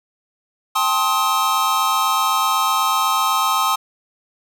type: chord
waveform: square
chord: A half-diminished seventh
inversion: third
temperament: just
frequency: 792 / 880 / 1056 / 1267.2 Hz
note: G5 / A5 / C6 / Eb6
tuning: +18 / 0 / +16 / +31 cents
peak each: -26 / -25 / -21 / -20 dBFS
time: 0.75-3.76 s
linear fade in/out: 10 ms
effects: none